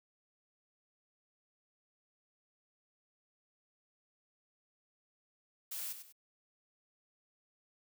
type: noise with echo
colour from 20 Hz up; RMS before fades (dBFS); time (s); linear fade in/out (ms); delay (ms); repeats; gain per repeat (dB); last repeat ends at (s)
blue; -41; 5.71-5.93; 10; 98; 2; -9; 6.126
effects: none